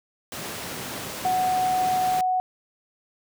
pink high-pass noise, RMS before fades -34 dBFS, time 0.32-2.21 s, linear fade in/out 2 ms, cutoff 140 Hz, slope 12 dB/octave
sine tone, 740 Hz, F#5, in tune, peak -20 dBFS, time 1.25-2.4 s, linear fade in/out 0 ms
effects none

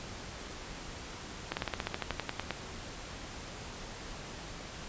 slowing click train, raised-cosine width 0.3 ms, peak -16 dBFS, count 14, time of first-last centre 1.52-2.507 s, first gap 49 ms, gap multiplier 1.07, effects pink hiss -44 dBFS RMS until 4.88 s + resampled to 16000 Hz

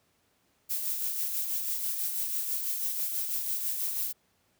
violet noise with tremolo, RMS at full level -30 dBFS, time 0.69-4.13 s, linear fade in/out 20 ms, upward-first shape sine, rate 6.1 Hz, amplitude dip 40%, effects pink hiss -70 dBFS RMS until 4.59 s + high-pass 80 Hz 12 dB/octave

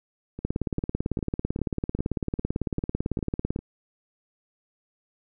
two click trains, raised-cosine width 3 ms, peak -13 / -23 dBFS, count 57 / 9, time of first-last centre 0.45-3.561 / 0.39-3.59 s, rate 18 / 2.5 Hz, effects none

